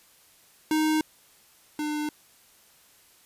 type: tone pair in turn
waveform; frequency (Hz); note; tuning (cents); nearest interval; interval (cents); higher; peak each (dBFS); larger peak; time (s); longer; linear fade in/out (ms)
square; 310.7 / 300.6; D#4 / D4; -2 / +40; minor second; 58; first; -22 / -28; first; 0.71-1.01 / 1.79-2.09; neither; 2
effects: white hiss -58 dBFS RMS until 3.25 s + resampled to 32000 Hz